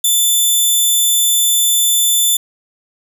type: tone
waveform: 10% pulse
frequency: 3520 Hz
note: A7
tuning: in tune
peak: -3 dBFS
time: 0.04-2.37 s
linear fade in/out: 5 ms
effects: none